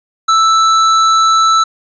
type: tone with hard clipping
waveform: sine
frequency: 1320 Hz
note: E6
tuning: 2 cents sharp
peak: -9 dBFS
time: 0.28-1.64 s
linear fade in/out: 10 ms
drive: 15 dB
effects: resampled to 16000 Hz